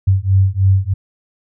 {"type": "beating tone pair", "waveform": "sine", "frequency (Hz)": [94.6, 97.8], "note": ["F#2", "G2"], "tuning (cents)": [39, -4], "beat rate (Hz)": 3.2, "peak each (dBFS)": [-13, -13], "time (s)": [0.07, 0.94], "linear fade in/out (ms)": 10, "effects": []}